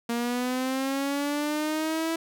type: linear sweep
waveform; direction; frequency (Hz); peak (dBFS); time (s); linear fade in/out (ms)
sawtooth; up; 233.1 to 329.6; -22; 0.09-2.16; 5
effects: none